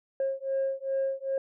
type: beating tone pair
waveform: sine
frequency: 538 / 540.5 Hz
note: C5 / C#5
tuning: +48 / -44 cents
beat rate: 2.5 Hz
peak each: -29 dBFS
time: 0.2-1.38 s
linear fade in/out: 2 ms
effects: tanh soft clip ceiling -22 dBFS